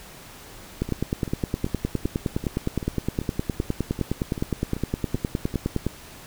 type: two click trains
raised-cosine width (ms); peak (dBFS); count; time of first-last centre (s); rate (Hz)
3; -18 / -10; 13 / 50; 0.89-5.541 / 0.82-5.866; 2.58 / 9.71
effects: pink hiss -44 dBFS RMS until 6.26 s